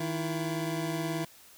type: tone pair together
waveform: 25% pulse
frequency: 158.48 / 335.8 Hz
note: D#3 / E4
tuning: +32 / +32 cents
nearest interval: octave + minor second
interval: 1300 cents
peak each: -29 / -30 dBFS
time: 0-1.25 s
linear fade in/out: 5 ms
effects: white hiss -55 dBFS RMS until 1.57 s